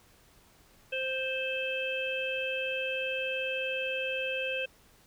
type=harmonic tone; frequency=523.3 Hz; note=C5; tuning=in tune; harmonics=1 / 3 / 5 / 6; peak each=-34 / -40 / -33 / -40 dBFS; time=0.92-4.66 s; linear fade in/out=10 ms; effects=pink hiss -61 dBFS RMS until 5.06 s